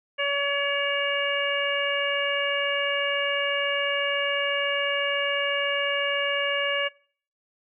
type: harmonic tone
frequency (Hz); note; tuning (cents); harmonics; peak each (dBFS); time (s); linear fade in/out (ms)
566; C#5; +36; 1 / 2 / 3 / 4 / 5; -28 / -33 / -29 / -30 / -29; 0.18-6.89; 20
effects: noise-tail reverb RT60 0.5 s tail -23 dB re dry